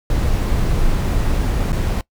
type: noise with dropouts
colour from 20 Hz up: brown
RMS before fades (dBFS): -17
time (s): 0.1-2.01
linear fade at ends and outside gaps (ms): 2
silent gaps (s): 1.721-1.728
effects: noise-tail reverb RT60 0.1 s tail -21 dB re dry